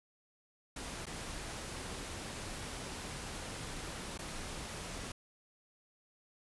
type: noise with dropouts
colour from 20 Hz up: pink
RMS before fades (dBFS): -43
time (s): 0.76-5.12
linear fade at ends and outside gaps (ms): 5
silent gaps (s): 1.057-1.066 / 4.177-4.189
effects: resampled to 24000 Hz

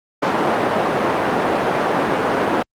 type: band-pass noise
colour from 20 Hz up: white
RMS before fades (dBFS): -18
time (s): 0.22-2.63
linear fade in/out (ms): 10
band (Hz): 200 to 920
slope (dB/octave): 12
effects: Opus 48 kbps

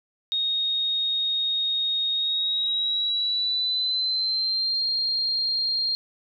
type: tone with pitch glide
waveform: sine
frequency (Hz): 3729 to 4210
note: A#7 to C8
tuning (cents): 0 to +10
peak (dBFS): -22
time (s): 0.32-5.95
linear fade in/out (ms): 0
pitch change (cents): +210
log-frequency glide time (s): 2.13-4.83
effects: none

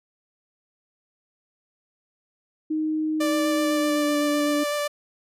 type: tone with pitch glide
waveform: sine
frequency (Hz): 311.1 to 294.1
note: D#4 to D4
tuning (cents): 0 to +3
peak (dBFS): -22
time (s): 2.7-4.64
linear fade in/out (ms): 10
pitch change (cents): -97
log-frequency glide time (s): 3.53-4.14
type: tone with vibrato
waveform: sawtooth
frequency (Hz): 587.3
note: D5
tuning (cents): 0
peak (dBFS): -20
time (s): 3.2-4.88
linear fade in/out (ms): 10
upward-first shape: square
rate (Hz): 7.9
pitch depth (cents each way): 10
effects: resampled to 32000 Hz

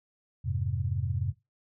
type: chord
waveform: sine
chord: F minor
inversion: none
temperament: equal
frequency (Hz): 87.31 / 103.83 / 130.81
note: F2 / Ab2 / C3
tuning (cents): 0 / 0 / 0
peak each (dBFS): -32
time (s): 0.44-1.33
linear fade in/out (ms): 20
effects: noise-tail reverb RT60 0.2 s tail -17 dB re dry

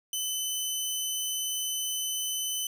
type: tone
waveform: 15% pulse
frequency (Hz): 3027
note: F#7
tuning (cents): +39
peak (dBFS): -22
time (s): 0.13-2.67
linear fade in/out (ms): 2
effects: 10-bit

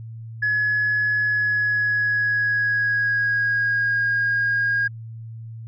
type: tone with pitch glide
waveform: sine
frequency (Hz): 1693 to 1629.7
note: G#6 to G#6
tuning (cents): +33 to -33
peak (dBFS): -17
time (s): 0.42-4.88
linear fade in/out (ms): 10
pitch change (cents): -66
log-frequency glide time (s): 1.23-4.05
effects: tanh soft clip ceiling -14 dBFS + added 113 Hz sine -33 dBFS peak until 5.67 s

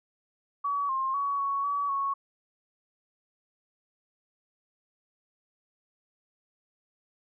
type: tone with pitch steps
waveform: sine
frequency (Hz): 1135 / 1062 / 1125 / 1113 / 1139 / 1106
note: C#6 / C6 / C#6 / C#6 / C#6 / C#6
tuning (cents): +41 / +25 / +25 / +7 / +47 / -4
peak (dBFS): -26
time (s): 0.64-2.14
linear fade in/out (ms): 10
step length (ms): 250
effects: none

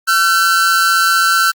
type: tone pair together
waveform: 45% pulse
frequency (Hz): 1352.3 / 1528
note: E6 / G6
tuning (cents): +44 / -45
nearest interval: major second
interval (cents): 211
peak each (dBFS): -13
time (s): 0.07-1.52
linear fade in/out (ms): 20
effects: Opus 32 kbps

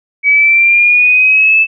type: exponential sweep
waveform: sine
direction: up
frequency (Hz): 2268 to 2637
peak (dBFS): -5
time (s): 0.23-1.67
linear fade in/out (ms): 50
effects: none

